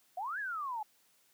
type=exponential two-way sweep; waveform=sine; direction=up then down; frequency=686 to 1737 to 828 Hz; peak=-35 dBFS; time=0.17-0.83 s; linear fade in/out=5 ms; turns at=0.39 s; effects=white hiss -69 dBFS RMS until 1.33 s + high-pass 100 Hz 12 dB/octave

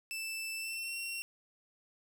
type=tone with pitch glide; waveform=sawtooth; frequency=2647 to 2732 Hz; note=E7 to F7; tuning=+7 to -39 cents; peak=-34 dBFS; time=0.11-1.22 s; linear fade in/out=0 ms; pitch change=+54 cents; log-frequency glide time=0.55-0.96 s; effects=none

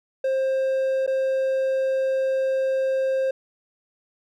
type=tone with dropouts; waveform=triangle; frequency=530 Hz; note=C5; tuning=22 cents sharp; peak=-18 dBFS; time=0.24-3.31 s; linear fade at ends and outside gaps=5 ms; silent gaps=1.065-1.075 s; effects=none

